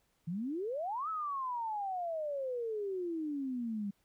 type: exponential two-way sweep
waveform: sine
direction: up then down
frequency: 157.5 to 1318.5 to 196.3 Hz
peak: -34 dBFS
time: 0.27-3.91 s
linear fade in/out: 10 ms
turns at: 1.09 s
effects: pink hiss -75 dBFS RMS until 4.04 s